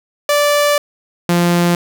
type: tone pair in turn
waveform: sawtooth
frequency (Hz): 584 / 173.62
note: D5 / F3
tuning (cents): -10 / -10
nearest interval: octave + major sixth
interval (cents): 2100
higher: first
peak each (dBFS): -7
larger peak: neither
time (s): 0.29-0.78 / 1.29-1.75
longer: first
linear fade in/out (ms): 2
effects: none